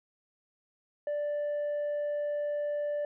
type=tone with tanh clipping; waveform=sine; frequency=587.3 Hz; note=D5; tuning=in tune; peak=-30 dBFS; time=1.07-3.05 s; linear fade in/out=2 ms; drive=2 dB; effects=none